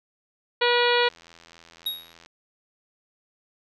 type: harmonic tone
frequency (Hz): 483.1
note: B4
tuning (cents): -38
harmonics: 1 / 2 / 3 / 4 / 5 / 6 / 7 / 8 / 9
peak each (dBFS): -22 / -25 / -27 / -28 / -29 / -30 / -30 / -31 / -32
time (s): 0.61-1.09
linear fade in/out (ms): 10
type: click train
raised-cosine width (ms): 0.2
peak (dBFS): -31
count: 104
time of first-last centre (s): 1.03-2.261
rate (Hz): 83.7
type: tone with exponential decay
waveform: square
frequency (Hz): 3777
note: A#7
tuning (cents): +22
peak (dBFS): -23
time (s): 1.86-2.14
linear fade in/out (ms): 5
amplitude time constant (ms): 60
effects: resampled to 32000 Hz